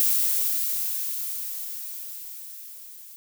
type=noise with level ramp; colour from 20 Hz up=violet; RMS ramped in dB=-21 to -45 dBFS; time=0-3.16 s; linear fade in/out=0 ms; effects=none